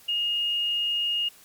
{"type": "tone", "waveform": "sine", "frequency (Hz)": 2851, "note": "F7", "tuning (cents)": 35, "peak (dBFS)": -23, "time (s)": [0.08, 1.29], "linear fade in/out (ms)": 10, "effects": ["white hiss -53 dBFS RMS until 1.44 s", "MP3 96 kbps"]}